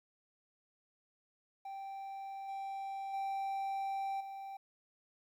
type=tone with level steps; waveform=triangle; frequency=782 Hz; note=G5; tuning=4 cents flat; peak=-40 / -37 / -33 / -41 dBFS; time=1.65-4.57 s; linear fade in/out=5 ms; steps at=2.48 / 3.13 / 4.2 s; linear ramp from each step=10 ms; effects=12-bit